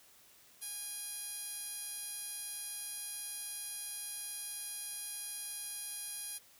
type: tone with band-pass filter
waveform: 10% pulse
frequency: 819 Hz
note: G#5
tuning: 24 cents flat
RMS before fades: -43 dBFS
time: 0.61-6.39 s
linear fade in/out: 20 ms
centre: 9500 Hz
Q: 6.2
effects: white hiss -62 dBFS RMS until 6.59 s